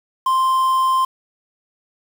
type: tone with quantisation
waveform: triangle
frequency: 1046.5 Hz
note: C6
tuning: in tune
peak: -12 dBFS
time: 0.26-1.05 s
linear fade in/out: 5 ms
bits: 6
effects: none